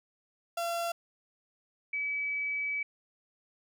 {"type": "tone pair in turn", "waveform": ["35% pulse", "sine"], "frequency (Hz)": [682, 2289], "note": ["F5", "D7"], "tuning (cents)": [-41, -45], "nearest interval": "octave + major sixth", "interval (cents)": 2096, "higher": "second", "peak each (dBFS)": [-29, -30], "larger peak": "first", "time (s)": [[0.57, 0.92], [1.93, 2.83]], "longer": "second", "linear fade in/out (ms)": 5, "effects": []}